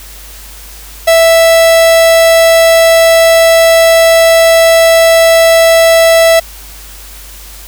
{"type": "tone", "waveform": "45% pulse", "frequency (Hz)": 659.3, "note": "E5", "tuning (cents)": 0, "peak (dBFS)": -3, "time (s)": [1.07, 6.4], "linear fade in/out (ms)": 10, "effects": ["added 50 Hz sine -31 dBFS peak until 7.67 s", "white hiss -32 dBFS RMS until 7.67 s"]}